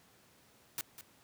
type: noise with echo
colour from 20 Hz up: white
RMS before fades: -37 dBFS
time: 0.78-0.81 s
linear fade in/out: 0 ms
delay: 200 ms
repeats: 1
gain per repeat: -12 dB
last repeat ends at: 1.01 s
effects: pink hiss -64 dBFS RMS until 1.23 s + high-pass 100 Hz 12 dB/octave